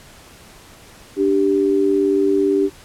sine tone pair together, 293.7 / 391.5 Hz, D4 / G4, 0 / -2 cents, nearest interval perfect fourth, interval 498 cents, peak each -18 / -15 dBFS, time 1.16-2.7 s, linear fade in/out 50 ms, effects pink hiss -44 dBFS RMS until 2.84 s + low-pass 12000 Hz 12 dB/octave

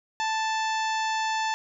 harmonic tone, 880 Hz, A5, in tune, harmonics 1 / 2 / 3 / 4 / 5 / 6 / 7 / 8, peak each -26 / -32 / -36 / -38 / -40 / -42 / -43 / -44 dBFS, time 0.2-1.54 s, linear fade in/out 0 ms, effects none

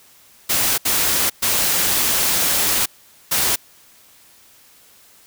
white noise bursts at uneven times, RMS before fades -18 dBFS, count 4, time 0.49-0.78 / 0.85-1.3 / 1.42-2.86 / 3.31-3.56 s, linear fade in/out 10 ms, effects white hiss -50 dBFS RMS until 5.26 s

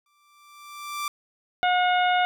sawtooth tone with exponential growth, 1174.7 Hz, D6, in tune, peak -22 dBFS, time 0.06-1.08 s, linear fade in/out 2 ms, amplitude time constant 220 ms
harmonic tone, 723 Hz, F#5, 40 cents flat, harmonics 1 / 2 / 3 / 4 / 5, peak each -20 / -26 / -30 / -32 / -34 dBFS, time 1.63-2.25 s, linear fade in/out 0 ms
effects none

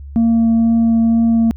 sine tone with vibrato, 228.8 Hz, A#3, 32 cents flat, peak -7 dBFS, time 0.16-1.51 s, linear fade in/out 0 ms, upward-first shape triangle, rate 2.1 Hz, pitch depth 9 cents each way, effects tanh soft clip ceiling -9 dBFS + added 70 Hz sine -29 dBFS peak until 1.56 s

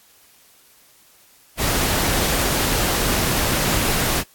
pink noise, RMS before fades -20 dBFS, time 1.57-4.24 s, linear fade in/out 50 ms, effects white hiss -53 dBFS RMS until 4.34 s + AAC 64 kbps

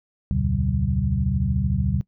sine tone cluster, 70.1 / 83.5 / 120.2 / 141 / 190.5 Hz, C#2 / E2 / B2 / C#3 / G3, +20 / +23 / -46 / +30 / -49 cents, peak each -26 dBFS, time 0.31-2.01 s, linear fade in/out 0 ms, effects noise-tail reverb RT60 0.1 s tail -21 dB re dry

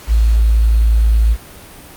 sine tone with quantisation, 55.5 Hz, A1, 16 cents sharp, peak -8 dBFS, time 0.07-1.37 s, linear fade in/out 50 ms, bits 6, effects pink hiss -37 dBFS RMS until 1.96 s + Opus 48 kbps

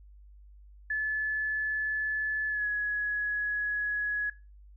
sine tone with pitch glide, 1727 to 1680.7 Hz, A6 to G#6, -33 to +20 cents, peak -27 dBFS, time 0.9-4.3 s, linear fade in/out 5 ms, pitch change -47 cents, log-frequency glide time 2.48-2.67 s, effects noise-tail reverb RT60 0.3 s tail -21 dB re dry + added 50 Hz sine -50 dBFS peak until 4.76 s

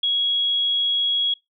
sine tone, 3322 Hz, G#7, in tune, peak -18 dBFS, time 0.03-1.34 s, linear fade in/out 5 ms, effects noise-tail reverb RT60 0.2 s tail -25 dB re dry

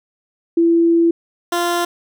sine / 15% pulse tone pair in turn, 335.6 / 346.8 Hz, E4 / F4, +31 / -12 cents, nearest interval minor second, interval 57 cents, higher second, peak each -10 dBFS, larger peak neither, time 0.57-1.11 / 1.52-1.85 s, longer first, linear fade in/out 5 ms, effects none

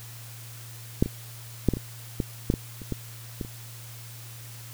clicks, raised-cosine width 3 ms, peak -6 / -18 / -6 / -13 / -20 / -12 / -8 / -13 / -25 / -15 / -17 / -27 dBFS, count 12, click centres 1.025 / 1.06 / 1.687 / 1.737 / 1.77 / 2.202 / 2.501 / 2.539 / 2.818 / 2.923 / 3.412 / 3.449 s, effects added 116 Hz sine -42 dBFS peak until 4.73 s + white hiss -46 dBFS RMS until 4.73 s

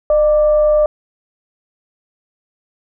sine tone with frequency modulation, 605 Hz, D#5, 49 cents flat, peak -9 dBFS, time 0.1-0.86 s, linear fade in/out 2 ms, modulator 570 Hz, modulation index 0.26, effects none

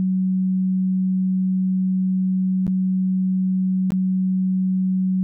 sine tone with dropouts, 186.9 Hz, F#3, 18 cents sharp, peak -17 dBFS, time 0-5.23 s, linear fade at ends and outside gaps 0 ms, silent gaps 2.667-2.678 / 3.905-3.92 s, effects none

